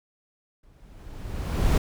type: noise with exponential growth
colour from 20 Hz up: brown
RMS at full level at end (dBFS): -17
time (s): 0.63-1.78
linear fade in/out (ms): 5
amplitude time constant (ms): 250
effects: none